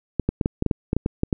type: clicks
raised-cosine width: 3 ms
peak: -7 dBFS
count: 12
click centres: 0.197 / 0.29 / 0.412 / 0.459 / 0.624 / 0.663 / 0.712 / 0.931 / 0.966 / 1.061 / 1.234 / 1.328 s
effects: none